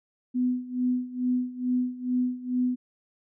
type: tone with tremolo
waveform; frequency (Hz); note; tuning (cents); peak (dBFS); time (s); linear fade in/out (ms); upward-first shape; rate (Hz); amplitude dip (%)
sine; 250; B3; +21; -21; 0.34-2.76; 20; sine; 2.3; 85
effects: none